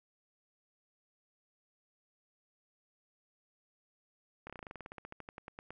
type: slowing click train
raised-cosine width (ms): 0.5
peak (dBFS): -30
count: 21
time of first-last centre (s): 4.47-5.706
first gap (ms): 27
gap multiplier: 1.08
effects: none